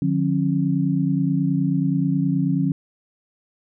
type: tone cluster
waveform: sine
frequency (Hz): 150.4 / 179.8 / 272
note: D3 / F#3 / C#4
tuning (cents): +42 / -49 / -33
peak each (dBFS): -22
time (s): 0.02-2.72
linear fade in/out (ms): 2
effects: none